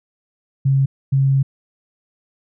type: tone pair in turn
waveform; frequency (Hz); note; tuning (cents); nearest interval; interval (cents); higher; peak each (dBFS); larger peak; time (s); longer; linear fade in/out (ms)
sine; 135.9 / 135.9; C#3 / C#3; -34 / -34; unison; 0; neither; -12; neither; 0.65-0.86 / 1.12-1.43; second; 10
effects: none